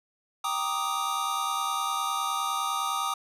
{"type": "chord", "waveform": "square", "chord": "Eb major seventh", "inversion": "first", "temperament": "equal", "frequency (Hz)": [784, 932.3, 1174.7, 1244.5], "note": ["G5", "Bb5", "D6", "Eb6"], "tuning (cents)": [0, 0, 0, 0], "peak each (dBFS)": [-36, -36, -35, -30], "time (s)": [0.44, 3.14], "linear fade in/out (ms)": 5, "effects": ["resampled to 32000 Hz"]}